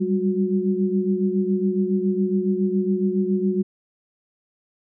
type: tone cluster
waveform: sine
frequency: 192.3 / 199.5 / 365.4 Hz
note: G3 / G3 / F#4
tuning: -33 / +31 / -22 cents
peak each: -23 dBFS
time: 0-3.63 s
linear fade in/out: 20 ms
effects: none